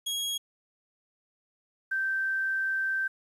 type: tone pair in turn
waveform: sawtooth / sine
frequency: 3303 / 1558.8 Hz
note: G#7 / G6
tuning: -10 / -10 cents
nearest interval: octave + minor second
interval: 1300 cents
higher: first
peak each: -26 dBFS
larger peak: neither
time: 0.06-0.38 / 1.91-3.08 s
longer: second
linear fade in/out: 10 ms
effects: resampled to 32000 Hz + 10-bit